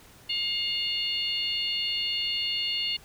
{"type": "harmonic tone with a mistuned harmonic", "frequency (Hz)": 710, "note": "F5", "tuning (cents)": 28, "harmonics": [3, 4, 5, 6], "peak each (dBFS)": [-38, -28, -38, -32], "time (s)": [0.29, 2.97], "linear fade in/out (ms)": 10, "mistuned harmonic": 6, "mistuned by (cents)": 35, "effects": ["pink hiss -53 dBFS RMS until 3.04 s"]}